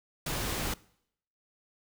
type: noise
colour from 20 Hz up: pink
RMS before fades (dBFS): -33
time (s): 0.26-0.74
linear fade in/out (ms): 5
effects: noise-tail reverb RT60 0.7 s tail -22 dB re dry